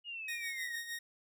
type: linear sweep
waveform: sine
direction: down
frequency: 2888 to 1760 Hz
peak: -40 dBFS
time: 0.04-0.8 s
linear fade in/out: 50 ms
type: tone with tremolo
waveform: sawtooth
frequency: 1864.7 Hz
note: A#6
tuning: in tune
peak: -34 dBFS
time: 0.28-0.99 s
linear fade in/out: 5 ms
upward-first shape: sine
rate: 6.5 Hz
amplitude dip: 60%
effects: none